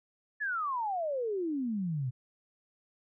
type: exponential sweep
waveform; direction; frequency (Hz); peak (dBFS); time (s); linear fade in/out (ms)
sine; down; 1760 to 120; -30; 0.4-2.11; 20
effects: none